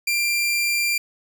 sawtooth tone, 2376 Hz, D7, 20 cents sharp, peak -16 dBFS, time 0.07-0.98 s, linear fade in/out 5 ms, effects none

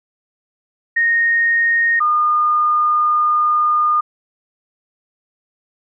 sine tone pair in turn, 1856 / 1217 Hz, A#6 / D#6, -8 / -39 cents, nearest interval perfect fifth, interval 731 cents, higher first, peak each -12 dBFS, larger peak neither, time 0.96-2 / 2-4.01 s, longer second, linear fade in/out 10 ms, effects none

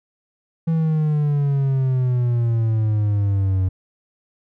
triangle exponential sweep, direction down, 164.81 to 92.5 Hz, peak -14 dBFS, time 0.67-3.69 s, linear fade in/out 10 ms, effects none

